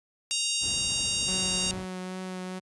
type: harmonic tone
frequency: 932.3 Hz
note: A#5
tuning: in tune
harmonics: 3 / 4 / 5 / 6 / 7 / 8 / 9 / 10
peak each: -32 / -33 / -34 / -35 / -35 / -36 / -37 / -37 dBFS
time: 0.31-1.71 s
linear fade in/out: 0 ms
type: noise with exponential decay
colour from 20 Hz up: violet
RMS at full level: -43 dBFS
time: 0.38-0.64 s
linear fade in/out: 2 ms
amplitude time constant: 55 ms
type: noise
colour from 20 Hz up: brown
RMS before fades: -35 dBFS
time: 0.6-1.86 s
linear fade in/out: 50 ms
type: tone with vibrato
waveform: sawtooth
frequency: 185 Hz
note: F#3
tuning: in tune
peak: -30 dBFS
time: 1.27-2.6 s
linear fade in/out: 20 ms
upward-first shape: triangle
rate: 2.4 Hz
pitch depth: 15 cents each way
effects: high-pass 80 Hz 12 dB/octave + resampled to 24000 Hz